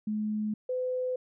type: tone pair in turn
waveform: sine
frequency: 213.1 / 506.8 Hz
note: G#3 / B4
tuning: +45 / +45 cents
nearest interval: octave + minor third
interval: 1500 cents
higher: second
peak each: -28 dBFS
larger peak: neither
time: 0.07-0.54 / 0.69-1.16 s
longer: neither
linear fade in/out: 5 ms
effects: none